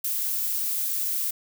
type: noise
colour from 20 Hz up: violet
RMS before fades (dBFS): -27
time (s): 0.04-1.31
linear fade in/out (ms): 5
effects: none